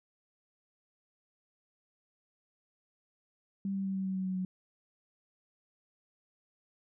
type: tone with pitch steps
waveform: sine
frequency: 196 / 194.42 / 192.86 / 191.3 / 189.76 / 188.23 / 186.72 / 185.21 Hz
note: G3 / G3 / G3 / G3 / F#3 / F#3 / F#3 / F#3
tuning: 0 / -14 / -28 / -42 / +44 / +30 / +16 / +2 cents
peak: -31 dBFS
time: 3.65-4.45 s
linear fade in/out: 2 ms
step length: 100 ms
effects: none